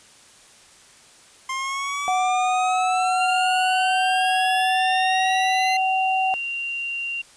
25% pulse exponential sweep, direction up, 1052 to 2064 Hz, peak -21 dBFS, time 1.49-5.77 s, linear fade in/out 5 ms
sine tone with pitch glide, 740 to 757.3 Hz, F#5 to F#5, 0 to +40 cents, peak -19 dBFS, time 2.08-6.34 s, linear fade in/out 0 ms, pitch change +40 cents, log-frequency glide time 3.07-5.96 s
sine tone, 2769 Hz, F7, 15 cents flat, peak -25 dBFS, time 3.18-7.22 s, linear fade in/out 10 ms
effects white hiss -50 dBFS RMS until 7.36 s + resampled to 22050 Hz

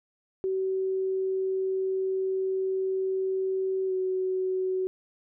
sine tone with pitch glide, 380 to 373.9 Hz, F#4 to F#4, +46 to +18 cents, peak -25 dBFS, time 0.44-4.87 s, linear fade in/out 0 ms, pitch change -28 cents, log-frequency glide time 3.87-3.92 s, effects none

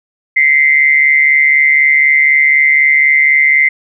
sine tone with amplitude modulation, 2075 Hz, C7, 15 cents flat, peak -3 dBFS, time 0.36-3.69 s, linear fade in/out 10 ms, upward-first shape sine, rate 144 Hz, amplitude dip 65%, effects none

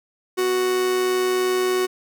45% pulse tone with amplitude modulation, 370 Hz, F#4, in tune, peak -17 dBFS, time 0.37-1.87 s, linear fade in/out 20 ms, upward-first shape sine, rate 123 Hz, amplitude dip 35%, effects none

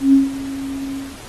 sine tone with ADSR envelope, 272.4 Hz, C#4, 30 cents flat, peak -6 dBFS, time 0-1.18 s, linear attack 130 ms, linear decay 160 ms, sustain -17 dB, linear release 230 ms, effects pink hiss -38 dBFS RMS until 1.28 s + AAC 32 kbps

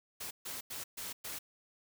white noise bursts at uneven times, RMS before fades -42 dBFS, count 5, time 0.2-0.31 / 0.45-0.61 / 0.7-0.84 / 0.97-1.13 / 1.24-1.39 s, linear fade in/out 10 ms, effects none

